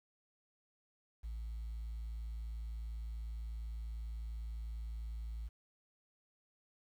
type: tone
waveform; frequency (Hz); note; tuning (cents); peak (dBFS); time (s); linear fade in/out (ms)
sine; 55.7; A1; +22; -38; 1.23-5.49; 20
effects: tanh soft clip ceiling -38 dBFS + 11-bit